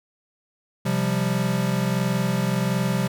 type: chord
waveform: square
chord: C suspended fourth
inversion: none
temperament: equal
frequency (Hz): 130.81 / 174.61 / 196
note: C3 / F3 / G3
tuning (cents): 0 / 0 / 0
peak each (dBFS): -26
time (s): 0.85-3.08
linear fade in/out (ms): 10
effects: none